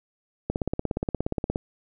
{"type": "click train", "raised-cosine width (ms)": 2, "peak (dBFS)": -12, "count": 19, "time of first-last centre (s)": [0.5, 1.559], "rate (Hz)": 17, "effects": []}